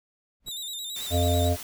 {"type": "noise with exponential growth", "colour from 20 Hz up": "brown", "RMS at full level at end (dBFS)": -40, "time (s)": [0.4, 0.49], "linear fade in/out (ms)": 2, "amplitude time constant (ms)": 19}
{"type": "tone with vibrato", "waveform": "sawtooth", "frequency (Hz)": 3729, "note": "A#7", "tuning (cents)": 0, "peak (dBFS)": -30, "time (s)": [0.46, 1.5], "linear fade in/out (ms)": 20, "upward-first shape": "square", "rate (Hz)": 9.1, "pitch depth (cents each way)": 58}
{"type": "noise", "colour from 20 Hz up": "white", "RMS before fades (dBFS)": -39, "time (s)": [0.96, 1.63], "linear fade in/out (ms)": 2}
{"type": "harmonic tone", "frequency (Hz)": 87.31, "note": "F2", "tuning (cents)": 0, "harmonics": [1, 3, 5, 7, 8], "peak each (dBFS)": [-22, -30, -32, -28, -30], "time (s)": [1.1, 1.57], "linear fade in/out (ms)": 50}
{"effects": []}